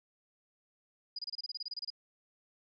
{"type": "tone bursts", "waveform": "sine", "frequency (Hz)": 4908, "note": "D#8", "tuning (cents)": -25, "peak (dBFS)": -36, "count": 14, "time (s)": [1.16, 1.903], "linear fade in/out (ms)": 5, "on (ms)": 28, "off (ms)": 27, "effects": []}